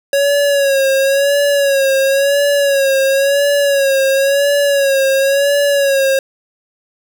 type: tone with vibrato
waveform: square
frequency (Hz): 554.4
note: C#5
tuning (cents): 0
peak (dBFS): -11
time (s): 0.13-6.19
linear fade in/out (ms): 2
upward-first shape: sine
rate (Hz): 0.96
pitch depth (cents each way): 53
effects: none